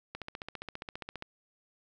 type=click train; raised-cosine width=0.3 ms; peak=-23 dBFS; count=17; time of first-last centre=0.15-1.224 s; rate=14.9 Hz; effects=none